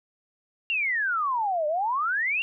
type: exponential two-way sweep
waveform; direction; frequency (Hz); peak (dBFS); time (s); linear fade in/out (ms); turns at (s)
sine; down then up; 2820 to 587.3 to 2820; -23; 0.7-2.42; 0; 1.67
effects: none